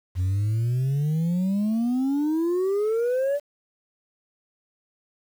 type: exponential sweep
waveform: sine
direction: up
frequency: 88 to 587.3 Hz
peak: -18 dBFS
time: 0.15-3.4 s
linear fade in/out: 50 ms
effects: tanh soft clip ceiling -20 dBFS + 8-bit